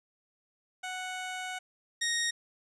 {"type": "tone pair in turn", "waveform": "15% pulse", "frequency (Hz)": [740, 1868.2], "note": ["F#5", "A#6"], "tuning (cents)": [0, 3], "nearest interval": "octave + major third", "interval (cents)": 1603, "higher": "second", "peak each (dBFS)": [-29, -22], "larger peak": "second", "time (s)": [[0.83, 1.59], [2.01, 2.31]], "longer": "first", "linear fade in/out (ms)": 10, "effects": ["resampled to 24000 Hz"]}